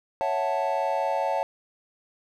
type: chord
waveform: triangle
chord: F# minor seventh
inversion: second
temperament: equal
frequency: 554.4 / 659.3 / 740 / 880 Hz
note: C#5 / E5 / F#5 / A5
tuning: 0 / 0 / 0 / 0 cents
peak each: -27 / -28 / -28 / -26 dBFS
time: 0.21-1.43 s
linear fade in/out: 0 ms
effects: none